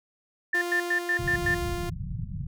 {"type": "tone bursts", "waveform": "sine", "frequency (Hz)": 1779, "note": "A6", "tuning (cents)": 19, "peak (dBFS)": -22, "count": 6, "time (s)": [0.53, 1.546], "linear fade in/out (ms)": 5, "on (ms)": 86, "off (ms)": 100}
{"type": "tone with tremolo", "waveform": "sawtooth", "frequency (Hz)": 349.2, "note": "F4", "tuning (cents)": 0, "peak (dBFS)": -25, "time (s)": [0.54, 1.9], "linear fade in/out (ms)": 10, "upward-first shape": "sine", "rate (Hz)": 1.3, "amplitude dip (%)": 30}
{"type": "low-pass noise", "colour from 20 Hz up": "white", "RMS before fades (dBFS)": -33, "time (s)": [1.19, 2.47], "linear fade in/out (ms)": 2, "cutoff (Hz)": 170, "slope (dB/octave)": 48}
{"effects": []}